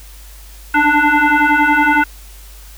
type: tone with frequency modulation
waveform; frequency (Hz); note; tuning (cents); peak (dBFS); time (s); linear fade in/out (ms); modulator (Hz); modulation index
sine; 289.6; D4; -24; -9; 0.74-2.04; 5; 590; 3
effects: added 50 Hz sine -35 dBFS peak until 2.77 s + white hiss -42 dBFS RMS until 2.77 s